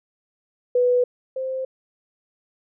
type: tone pair in turn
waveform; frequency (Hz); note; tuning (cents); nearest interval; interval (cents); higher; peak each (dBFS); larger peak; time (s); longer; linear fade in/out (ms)
sine; 493.8 / 523.2; B4 / C5; 0 / 0; minor second; 100; second; -15 / -24; first; 0.75-1.04 / 1.36-1.65; neither; 5
effects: none